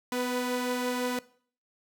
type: tone pair together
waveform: sawtooth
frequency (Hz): 250 / 494.1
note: B3 / B4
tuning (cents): +21 / +1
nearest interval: octave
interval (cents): 1180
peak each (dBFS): -27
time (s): 0.12-1.19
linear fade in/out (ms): 2
effects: noise-tail reverb RT60 0.5 s tail -20 dB re dry